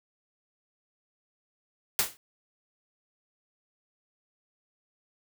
white noise with exponential decay, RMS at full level -21 dBFS, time 1.99-2.17 s, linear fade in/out 1 ms, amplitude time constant 38 ms, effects none

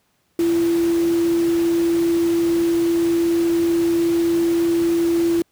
sine tone in noise, 337.5 Hz, E4, 41 cents sharp, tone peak -15 dBFS, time 0.39-5.42 s, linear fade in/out 2 ms, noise pink, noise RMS -33 dBFS, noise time 0.39-5.42 s, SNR +15 dB, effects pink hiss -65 dBFS RMS until 5.51 s + high-pass 80 Hz 12 dB/octave

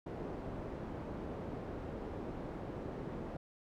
white low-pass noise, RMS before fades -43 dBFS, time 0.06-3.37 s, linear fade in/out 5 ms, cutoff 460 Hz, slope 12 dB/octave, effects none

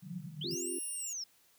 pink band-pass noise, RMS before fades -44 dBFS, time 0.02-0.56 s, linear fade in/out 20 ms, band 140 to 190 Hz, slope 96 dB/octave
sine linear two-way sweep, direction up then down, 2904 to 10770 to 5160 Hz, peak -37 dBFS, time 0.41-1.24 s, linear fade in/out 5 ms, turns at 0.8 s
sine chord, C suspended fourth, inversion none, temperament equal, 261.6 / 349.2 / 392 Hz, C4 / F4 / G4, 0 / 0 / 0 cents, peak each -45 / -39 / -45 dBFS, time 0.44-0.79 s, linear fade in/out 5 ms
5% pulse tone, 2785 Hz, F7, 5 cents flat, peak -37 dBFS, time 0.51-1.13 s, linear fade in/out 0 ms
effects white hiss -67 dBFS RMS until 1.58 s

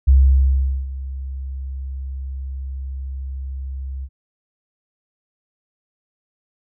sine tone with ADSR envelope, 66.7 Hz, C2, 34 cents sharp, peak -7 dBFS, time 0.07-4.09 s, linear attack 15 ms, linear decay 780 ms, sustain -18 dB, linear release 54 ms, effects none

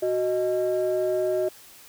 sine tone pair together, 370 / 622.3 Hz, F#4 / D#5, 0 / 0 cents, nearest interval major sixth, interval 900 cents, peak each -23 dBFS, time 0.02-1.49 s, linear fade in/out 10 ms, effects tanh soft clip ceiling -17 dBFS + white hiss -49 dBFS RMS until 1.88 s

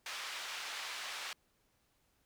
white band-pass noise, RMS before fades -43 dBFS, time 0.06-1.33 s, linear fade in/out 2 ms, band 880 to 3800 Hz, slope 12 dB/octave, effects pink hiss -75 dBFS RMS until 2.25 s

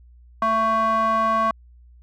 square tone with band-pass filter, 222.6 Hz, A3, 20 cents sharp, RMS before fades -20 dBFS, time 0.42-1.51 s, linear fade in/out 2 ms, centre 1000 Hz, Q 8.7, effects added 60 Hz sine -46 dBFS peak until 2.02 s

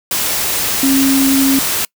sine tone in noise, 270 Hz, C#4, 45 cents flat, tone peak -10 dBFS, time 0.83-1.59 s, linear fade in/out 2 ms, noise white, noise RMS -17 dBFS, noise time 0.11-1.85 s, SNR +4 dB, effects noise-tail reverb RT60 0.1 s tail -26 dB re dry

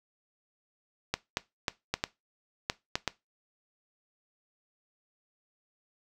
clicks, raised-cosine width 0.2 ms, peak -10 dBFS, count 8, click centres 1.14 / 1.371 / 1.682 / 1.94 / 2.039 / 2.699 / 2.955 / 3.077 s, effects noise-tail reverb RT60 0.2 s tail -19 dB re dry

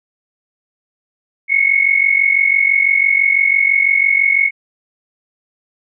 sine tone pair together, 2171 / 2217 Hz, C#7 / C#7, -37 / 0 cents, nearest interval unison, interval 37 cents, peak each -13 dBFS, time 1.48-4.51 s, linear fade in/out 50 ms, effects none

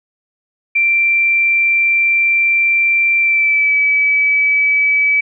sine tone with pitch glide, 2355 to 2292 Hz, D7 to D7, +4 to -43 cents, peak -10 dBFS, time 0.75-5.21 s, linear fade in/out 10 ms, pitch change -47 cents, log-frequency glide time 3.19-3.75 s, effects none

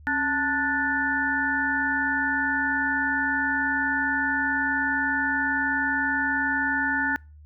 harmonic tone with a mistuned harmonic, 293.7 Hz, D4, in tune, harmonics 1 / 3 / 5 / 6, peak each -30 / -30 / -26 / -26 dBFS, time 0.07-7.16 s, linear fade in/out 0 ms, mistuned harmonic 1, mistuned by -130 cents, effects noise-tail reverb RT60 0.3 s tail -26 dB re dry + added 75 Hz sine -45 dBFS peak until 7.45 s

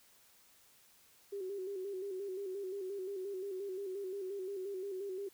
sine tone with vibrato, 386.6 Hz, G4, 24 cents flat, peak -38 dBFS, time 1.32-5.29 s, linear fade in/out 10 ms, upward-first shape square, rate 5.7 Hz, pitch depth 62 cents each way, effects white hiss -65 dBFS RMS until 5.33 s

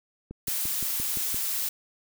click train, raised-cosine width 3 ms, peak -25 dBFS, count 7, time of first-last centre 0.31-1.344 s, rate 5.8 Hz
blue noise, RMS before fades -29 dBFS, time 0.47-1.69 s, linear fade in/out 5 ms
effects none

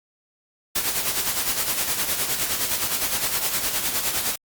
white noise with tremolo, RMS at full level -22 dBFS, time 0.75-4.36 s, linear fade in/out 10 ms, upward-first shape sine, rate 9.7 Hz, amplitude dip 55%, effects Opus 48 kbps

